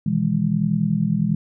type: chord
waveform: sine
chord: E major seventh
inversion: second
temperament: just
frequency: 123.61 / 154.51 / 164.81 / 206 Hz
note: B2 / D#3 / E3 / G#3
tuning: +2 / -12 / 0 / -14 cents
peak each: -27 / -27 / -21 / -21 dBFS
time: 0.06-1.35 s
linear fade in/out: 5 ms
effects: none